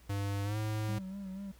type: tone with pitch glide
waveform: square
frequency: 100.1 to 107.91 Hz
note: G2 to A2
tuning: +37 to -33 cents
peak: -33 dBFS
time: 0.09-0.99 s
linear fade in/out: 10 ms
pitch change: +130 cents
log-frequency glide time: 0.44-0.57 s
type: tone with vibrato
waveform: triangle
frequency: 193.6 Hz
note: G3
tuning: 21 cents flat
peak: -37 dBFS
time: 0.88-1.52 s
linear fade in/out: 10 ms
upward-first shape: sine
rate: 4.1 Hz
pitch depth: 57 cents each way
effects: added 60 Hz sine -57 dBFS peak until 1.59 s + pink hiss -63 dBFS RMS until 1.59 s